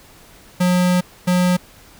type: tone pair in turn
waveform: square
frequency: 180 / 180 Hz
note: F#3 / F#3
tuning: -47 / -47 cents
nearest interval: unison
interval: 0 cents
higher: neither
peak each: -14 dBFS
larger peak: neither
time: 0.6-1.01 / 1.27-1.57 s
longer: first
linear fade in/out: 10 ms
effects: pink hiss -46 dBFS RMS until 1.99 s